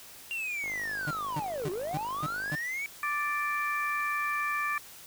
triangle linear two-way sweep, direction down then up, 2794 to 342.4 to 2298 Hz, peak -30 dBFS, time 0.31-2.86 s, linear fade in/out 0 ms, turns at 1.7 s
click train, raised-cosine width 1 ms, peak -32 dBFS, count 98, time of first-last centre 0.64-2.538 s, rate 51.1 Hz
35% pulse tone bursts, 150 Hz, D3, 37 cents sharp, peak -29 dBFS, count 6, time 1.07-2.554 s, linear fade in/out 5 ms, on 39 ms, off 250 ms
harmonic tone, 587.3 Hz, D5, in tune, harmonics 2 / 3 / 4, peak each -31 / -33 / -34 dBFS, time 3.03-4.78 s, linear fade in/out 2 ms
effects white hiss -49 dBFS RMS until 5.06 s

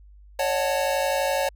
square chord, D# half-diminished seventh, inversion third, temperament equal with one note detuned, 554.4 / 606.3 / 740 / 880 Hz, C#5 / D#5 / F#5 / A5, 0 / -45 / 0 / 0 cents, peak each -25 / -31 / -30 / -30 dBFS, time 0.39-1.49 s, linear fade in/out 5 ms, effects added 50 Hz sine -46 dBFS peak until 1.55 s

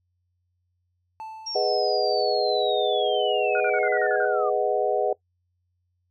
triangle tone with exponential decay, 880 Hz, A5, in tune, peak -31 dBFS, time 1.2-2.54 s, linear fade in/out 0 ms, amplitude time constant 290 ms
sine linear sweep, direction down, 5610 to 1159 Hz, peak -29 dBFS, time 1.46-4.5 s, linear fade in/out 10 ms
sine chord, G# minor seventh, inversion none, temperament equal, 415.3 / 493.9 / 622.3 / 740 Hz, G#4 / B4 / D#5 / F#5, 0 / 0 / 0 / 0 cents, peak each -26 dBFS, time 1.55-5.13 s, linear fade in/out 5 ms
sine tone bursts, 1447 Hz, F#6, 39 cents flat, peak -26 dBFS, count 8, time 3.55-4.253 s, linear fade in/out 2 ms, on 52 ms, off 41 ms
effects noise-tail reverb RT60 0.1 s tail -21 dB re dry + added 89 Hz sine -70 dBFS peak until 6.1 s

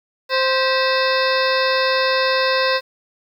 harmonic tone with a mistuned harmonic, 523.3 Hz, C5, in tune, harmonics 1 / 2 / 3 / 4 / 5 / 7 / 8 / 9 / 10, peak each -19 / -22 / -24 / -25 / -26 / -27 / -28 / -29 / -29 dBFS, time 0.29-2.81 s, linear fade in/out 50 ms, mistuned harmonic 4, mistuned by -130 cents, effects 8-bit

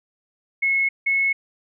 sine tone pair in turn, 2181 / 2189 Hz, C#7 / C#7, -29 / -22 cents, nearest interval unison, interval 7 cents, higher second, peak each -17 dBFS, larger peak neither, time 0.62-0.89 / 1.06-1.33 s, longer neither, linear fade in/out 10 ms, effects none

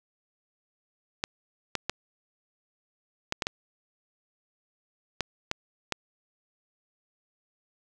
clicks, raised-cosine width 0.2 ms, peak -10 dBFS, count 9, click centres 1.239 / 1.753 / 1.896 / 3.324 / 3.422 / 3.469 / 5.207 / 5.514 / 5.923 s, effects none

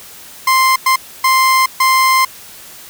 30% pulse tone bursts at uneven times, 1046.5 Hz, C6, in tune, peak -6 dBFS, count 4, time 0.47-0.76 / 0.86-0.96 / 1.24-1.66 / 1.8-2.25 s, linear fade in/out 5 ms, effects white hiss -36 dBFS RMS until 2.89 s

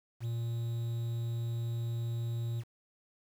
triangle tone with quantisation, 116.54 Hz, A#2, in tune, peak -30 dBFS, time 0.2-2.64 s, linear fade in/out 50 ms, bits 9, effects none

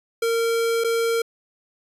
square tone with dropouts, 460 Hz, A#4, 23 cents flat, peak -20 dBFS, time 0.22-1.22 s, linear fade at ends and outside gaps 5 ms, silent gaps 0.839-0.844 s, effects resampled to 32000 Hz

